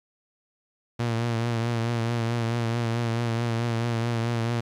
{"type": "tone with vibrato", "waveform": "sawtooth", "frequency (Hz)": 116.54, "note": "A#2", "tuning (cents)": 0, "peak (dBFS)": -20, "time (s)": [0.99, 4.61], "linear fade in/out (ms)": 10, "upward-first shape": "triangle", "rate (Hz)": 4.6, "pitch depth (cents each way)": 52, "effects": ["low-pass 6000 Hz 12 dB/octave", "10-bit"]}